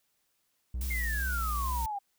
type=tone with vibrato; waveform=triangle; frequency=60.6 Hz; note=B1; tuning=32 cents flat; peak=-29 dBFS; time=0.74-1.86 s; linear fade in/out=5 ms; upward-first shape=triangle; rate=2.3 Hz; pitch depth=110 cents each way
type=noise; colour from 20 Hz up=blue; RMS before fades=-41 dBFS; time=0.81-1.86 s; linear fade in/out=2 ms
type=exponential sweep; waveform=sine; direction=down; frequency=2153 to 784 Hz; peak=-32 dBFS; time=0.9-1.99 s; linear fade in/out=10 ms
effects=white hiss -75 dBFS RMS until 2.18 s